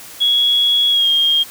sine tone with pitch glide, 3343 to 3229 Hz, G#7 to G#7, +11 to -49 cents, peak -11 dBFS, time 0.2-1.44 s, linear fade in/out 20 ms, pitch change -60 cents, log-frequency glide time 0.9-1.08 s, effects white hiss -36 dBFS RMS until 1.5 s

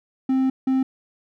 triangle tone pair in turn, 263 / 263 Hz, C4 / C4, +9 / +9 cents, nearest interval unison, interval 0 cents, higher neither, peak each -15 dBFS, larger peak neither, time 0.29-0.5 / 0.67-0.83 s, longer first, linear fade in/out 5 ms, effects none

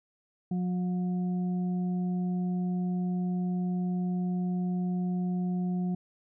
harmonic tone, 180 Hz, F#3, 47 cents flat, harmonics 1 / 2 / 4, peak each -27 / -42 / -45 dBFS, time 0.51-5.95 s, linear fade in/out 5 ms, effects none

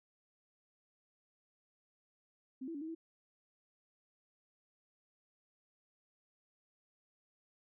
sine tone with pitch steps, 261.1 / 330.8 / 283.9 / 318.5 / 327.4 Hz, C4 / E4 / C#4 / D#4 / E4, -3 / +6 / +41 / +41 / -12 cents, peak -40 dBFS, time 2.61-2.95 s, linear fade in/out 10 ms, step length 68 ms, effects none

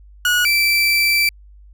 30% pulse tone pair in turn, 1456 / 2333 Hz, F#6 / D7, -28 / -12 cents, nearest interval minor sixth, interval 816 cents, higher second, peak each -11 dBFS, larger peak neither, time 0.25-0.45 / 0.45-1.29 s, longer second, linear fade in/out 2 ms, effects added 50 Hz sine -41 dBFS peak until 1.73 s

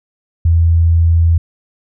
sine tone, 83.3 Hz, E2, 19 cents sharp, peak -7 dBFS, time 0.45-1.38 s, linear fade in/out 5 ms, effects none

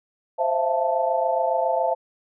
sine chord, F major seventh, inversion second, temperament equal with one note detuned, 523.3 / 659.3 / 686.5 / 880 Hz, C5 / E5 / F5 / A5, 0 / 0 / -30 / 0 cents, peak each -25 dBFS, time 0.38-1.95 s, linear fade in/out 20 ms, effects none

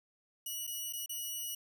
5% pulse tone with dropouts, 2924 Hz, F#7, 21 cents flat, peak -29 dBFS, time 0.46-1.55 s, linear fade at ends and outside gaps 5 ms, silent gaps 0.669-0.674 / 0.927-0.933 / 1.061-1.093 s, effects none

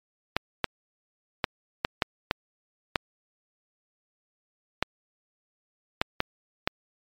clicks, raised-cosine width 0.3 ms, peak -6 dBFS, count 11, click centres 0.366 / 0.643 / 1.442 / 1.849 / 2.022 / 2.311 / 2.958 / 4.826 / 6.015 / 6.204 / 6.675 s, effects MP3 96 kbps

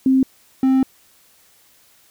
sine / triangle tone pair in turn, 263.6 / 263.6 Hz, C4 / C4, +13 / +13 cents, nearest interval unison, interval 0 cents, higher neither, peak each -11 / -10 dBFS, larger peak second, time 0.06-0.23 / 0.63-0.83 s, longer second, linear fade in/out 2 ms, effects white hiss -54 dBFS RMS until 2.1 s

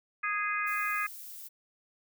harmonic tone, 414.1 Hz, G#4, 5 cents flat, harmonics 3 / 4 / 5 / 6, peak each -33 / -34 / -35 / -36 dBFS, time 0.23-1.07 s, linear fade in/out 10 ms
violet noise, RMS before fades -45 dBFS, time 0.66-1.49 s, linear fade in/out 20 ms
effects none

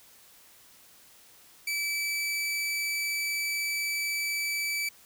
sawtooth tone, 2308 Hz, D7, 31 cents flat, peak -25 dBFS, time 1.67-4.89 s, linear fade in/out 5 ms, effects white hiss -56 dBFS RMS until 5.05 s

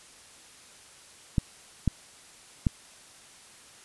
clicks, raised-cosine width 5 ms, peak -10 dBFS, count 3, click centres 1.382 / 1.877 / 2.668 s, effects white hiss -52 dBFS RMS until 3.84 s + resampled to 24000 Hz

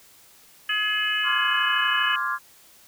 harmonic tone, 423.4 Hz, G#4, 33 cents sharp, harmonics 3 / 4 / 5 / 6 / 7, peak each -33 / -25 / -36 / -30 / -26 dBFS, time 0.69-2.16 s, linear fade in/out 5 ms
sine chord, D half-diminished seventh, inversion third, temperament equal, 1046.5 / 1174.7 / 1396.9 / 1661.2 Hz, C6 / D6 / F6 / Ab6, 0 / 0 / 0 / 0 cents, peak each -29 dBFS, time 1.23-2.39 s, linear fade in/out 50 ms
effects white hiss -53 dBFS RMS until 2.87 s

